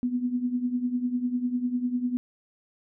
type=tone with tremolo; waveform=sine; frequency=246.9 Hz; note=B3; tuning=in tune; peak=-21 dBFS; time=0.03-2.17 s; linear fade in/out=0 ms; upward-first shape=triangle; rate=10 Hz; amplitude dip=80%; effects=none